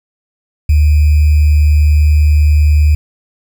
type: tone with sample-and-hold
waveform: sine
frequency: 75.1 Hz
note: D2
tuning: 39 cents sharp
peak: -5 dBFS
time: 0.69-2.95 s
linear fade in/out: 5 ms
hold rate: 2450 Hz
effects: none